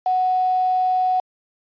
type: tone with quantisation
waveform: sine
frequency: 740 Hz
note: F#5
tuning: in tune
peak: -16 dBFS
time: 0.06-1.2 s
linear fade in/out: 2 ms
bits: 6
effects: resampled to 11025 Hz